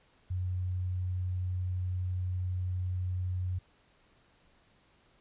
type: tone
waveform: sine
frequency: 91.2 Hz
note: F#2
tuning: 24 cents flat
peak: -30 dBFS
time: 0.3-3.59 s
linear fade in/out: 10 ms
effects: pink hiss -66 dBFS RMS until 5.2 s + resampled to 8000 Hz